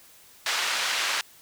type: band-pass noise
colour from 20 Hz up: pink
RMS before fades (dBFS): -27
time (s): 0.46-1.21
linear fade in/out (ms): 2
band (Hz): 1300 to 5600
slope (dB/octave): 12
effects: white hiss -53 dBFS RMS until 1.41 s